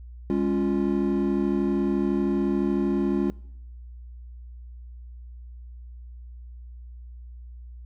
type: chord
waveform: triangle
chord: Db major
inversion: second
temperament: equal with one note detuned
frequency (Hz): 203.5 / 277.2 / 349.2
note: Ab3 / Db4 / F4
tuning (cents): -35 / 0 / 0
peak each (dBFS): -24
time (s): 0.3-3.3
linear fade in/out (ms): 0
effects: noise-tail reverb RT60 0.7 s tail -23 dB re dry + added 60 Hz sine -39 dBFS peak until 7.85 s